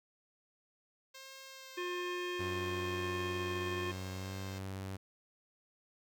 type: tone with vibrato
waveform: 5% pulse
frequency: 530 Hz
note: C5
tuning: 22 cents sharp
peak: -38 dBFS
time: 1.14-4.59 s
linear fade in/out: 10 ms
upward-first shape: sine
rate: 1.1 Hz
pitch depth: 15 cents each way
type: harmonic tone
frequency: 356.5 Hz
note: F4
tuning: 36 cents sharp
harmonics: 1 / 3 / 5 / 7 / 9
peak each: -38 / -43 / -45 / -46 / -48 dBFS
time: 1.77-3.92 s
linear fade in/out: 10 ms
type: tone with pitch glide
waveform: sawtooth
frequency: 93.9 to 96.15 Hz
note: F#2 to G2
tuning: +26 to -33 cents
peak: -36 dBFS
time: 2.39-4.97 s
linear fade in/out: 10 ms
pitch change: +41 cents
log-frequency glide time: 4.18-4.3 s
effects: none